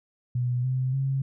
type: tone with pitch steps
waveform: sine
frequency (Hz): 123.47 / 129.16 / 135.11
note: B2 / C3 / C#3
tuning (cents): 0 / -22 / -44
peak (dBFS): -23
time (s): 0.35-1.22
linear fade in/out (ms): 5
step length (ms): 290
effects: none